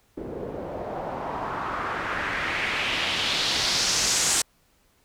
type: noise with low-pass filter sweep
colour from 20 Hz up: white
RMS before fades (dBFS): -27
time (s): 0.17-4.42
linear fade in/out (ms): 5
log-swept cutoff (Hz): 400 to 8000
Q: 2.2
effects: pink hiss -64 dBFS RMS until 5.04 s